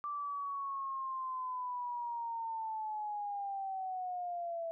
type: linear sweep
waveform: sine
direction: down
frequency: 1174.7 to 659.3 Hz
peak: -36 dBFS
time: 0.04-4.71 s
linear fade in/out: 0 ms
effects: none